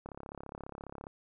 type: click train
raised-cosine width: 1 ms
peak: -29 dBFS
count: 36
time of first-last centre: 0.06-1.069 s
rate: 34.7 Hz
effects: none